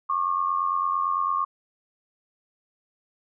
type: tone pair together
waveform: sine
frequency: 1095 / 1183.9 Hz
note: C#6 / D6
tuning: -22 / +14 cents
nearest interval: minor second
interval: 136 cents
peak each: -24 / -26 dBFS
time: 0.09-1.45 s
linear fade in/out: 10 ms
effects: none